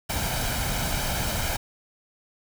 pink noise with comb filter, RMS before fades -27 dBFS, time 0.09-1.57 s, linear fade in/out 10 ms, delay 1.3 ms, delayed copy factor +0.55, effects none

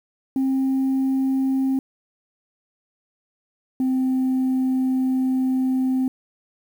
sine tone pair in turn, 266 / 259.6 Hz, C4 / C4, +29 / -13 cents, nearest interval unison, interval 42 cents, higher first, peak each -16 dBFS, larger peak neither, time 0.36-1.79 / 3.8-6.08 s, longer second, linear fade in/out 2 ms, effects tanh soft clip ceiling -16 dBFS + 8-bit

